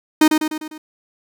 45% pulse tone with echo, 309.6 Hz, D#4, 9 cents flat, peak -8 dBFS, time 0.21-0.28 s, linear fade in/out 5 ms, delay 100 ms, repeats 5, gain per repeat -5 dB, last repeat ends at 0.78 s, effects none

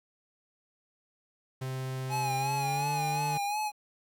45% pulse tone with pitch glide, 130.81 to 149.4 Hz, C3 to D3, 0 to +30 cents, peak -33 dBFS, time 1.61-3.38 s, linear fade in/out 10 ms, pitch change +230 cents, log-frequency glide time 2.33-2.96 s
square tone with vibrato, 830.6 Hz, G#5, in tune, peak -30 dBFS, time 2.09-3.72 s, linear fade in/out 50 ms, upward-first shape sine, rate 2.8 Hz, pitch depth 53 cents each way
effects 10-bit

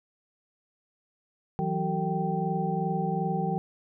sine tone cluster, 162.7 / 185.4 / 381 / 452.2 / 780 Hz, E3 / F#3 / G4 / A4 / G5, -22 / +4 / -49 / +47 / -9 cents, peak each -30 / -31 / -35 / -36 / -31 dBFS, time 1.59-3.58 s, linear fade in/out 0 ms, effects none

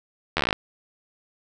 slowing click train, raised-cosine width 0.3 ms, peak -5 dBFS, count 11, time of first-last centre 0.37-0.528 s, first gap 12 ms, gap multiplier 1.06, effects none

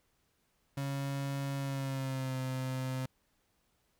35% pulse tone with pitch glide, 138.59 to 130.06 Hz, C#3 to C3, 0 to -10 cents, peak -32 dBFS, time 0.77-3.06 s, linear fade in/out 5 ms, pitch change -110 cents, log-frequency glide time 1.57-2.38 s, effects pink hiss -75 dBFS RMS until 3.99 s

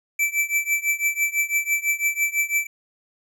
square tone with tremolo, 2324 Hz, D7, 19 cents flat, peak -17 dBFS, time 0.19-2.67 s, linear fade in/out 5 ms, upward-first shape triangle, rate 6 Hz, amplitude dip 95%, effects none

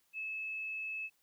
sine tone, 2600 Hz, E7, 24 cents flat, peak -37 dBFS, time 0.13-1.1 s, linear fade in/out 50 ms, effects white hiss -74 dBFS RMS until 1.22 s

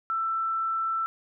sine tone, 1332 Hz, E6, 18 cents sharp, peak -25 dBFS, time 0.1-1.06 s, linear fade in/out 0 ms, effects none

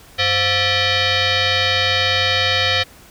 sine tone with frequency modulation, 712 Hz, F5, 33 cents sharp, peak -14 dBFS, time 0.18-2.84 s, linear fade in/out 20 ms, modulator 617 Hz, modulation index 6.2, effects pink hiss -45 dBFS RMS until 3.1 s

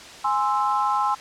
sine chord, Ab augmented, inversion none, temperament equal, 830.6 / 1046.5 / 1318.5 Hz, Ab5 / C6 / E6, 0 / 0 / 0 cents, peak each -23 / -23 / -26 dBFS, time 0.24-1.15 s, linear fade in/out 10 ms, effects white hiss -41 dBFS RMS until 1.2 s + low-pass 6000 Hz 12 dB/octave

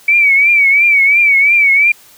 sine tone with vibrato, 2283 Hz, D7, 50 cents flat, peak -6 dBFS, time 0.08-1.92 s, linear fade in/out 5 ms, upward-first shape triangle, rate 2.9 Hz, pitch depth 100 cents each way, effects white hiss -43 dBFS RMS until 2.17 s

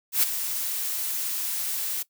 blue noise with ADSR envelope, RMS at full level -19 dBFS, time 0.12-2.03 s, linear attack 110 ms, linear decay 12 ms, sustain -10 dB, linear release 11 ms, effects noise-tail reverb RT60 0.1 s tail -19 dB re dry

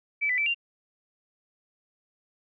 sine tone with pitch steps, 2308 / 1994 / 2322 / 2780 Hz, D7 / B6 / D7 / F7, -31 / +16 / -20 / -9 cents, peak -23 dBFS, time 0.21-0.546 s, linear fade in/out 20 ms, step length 84 ms, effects none

